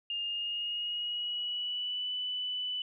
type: tone with pitch glide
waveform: sine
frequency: 2821 to 2987 Hz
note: F7 to F#7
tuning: +17 to +16 cents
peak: -32 dBFS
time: 0.1-2.82 s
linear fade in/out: 2 ms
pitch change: +99 cents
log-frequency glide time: 0.22-2.11 s
effects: none